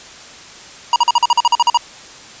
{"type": "tone bursts", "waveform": "square", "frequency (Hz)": 954, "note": "A#5", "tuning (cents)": 40, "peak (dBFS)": -9, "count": 12, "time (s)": [0.93, 1.774], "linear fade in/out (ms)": 2, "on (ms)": 30, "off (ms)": 44, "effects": ["white hiss -37 dBFS RMS until 2.4 s", "resampled to 16000 Hz"]}